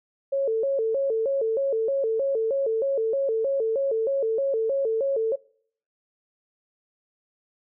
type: tone with vibrato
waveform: sine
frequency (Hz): 494.9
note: B4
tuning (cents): +4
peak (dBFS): -21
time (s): 0.32-5.36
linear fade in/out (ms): 10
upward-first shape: square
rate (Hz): 3.2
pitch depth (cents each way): 180
effects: noise-tail reverb RT60 0.6 s tail -25 dB re dry